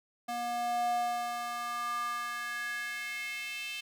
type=tone with high-pass filter sweep; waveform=square; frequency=239 Hz; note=A#3; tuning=43 cents sharp; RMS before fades=-35 dBFS; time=0.28-3.81 s; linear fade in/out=10 ms; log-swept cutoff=530 to 2800 Hz; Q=4.7; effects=none